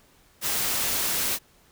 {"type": "noise", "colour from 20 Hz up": "white", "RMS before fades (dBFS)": -26, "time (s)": [0.41, 1.39], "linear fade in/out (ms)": 50, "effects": ["pink hiss -59 dBFS RMS until 1.71 s"]}